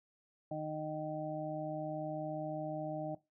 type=harmonic tone; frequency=154.2 Hz; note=D#3; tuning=15 cents flat; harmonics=1 / 2 / 4 / 5; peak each=-43 / -43 / -40 / -44 dBFS; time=0.51-3.15 s; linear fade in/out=5 ms; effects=noise-tail reverb RT60 0.2 s tail -17 dB re dry